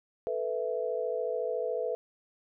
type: chord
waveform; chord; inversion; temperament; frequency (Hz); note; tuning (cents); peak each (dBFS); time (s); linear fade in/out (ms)
sine; A suspended second; none; equal; 440 / 493.9 / 659.3; A4 / B4 / E5; 0 / 0 / 0; -34 / -32 / -35; 0.27-1.95; 0
effects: none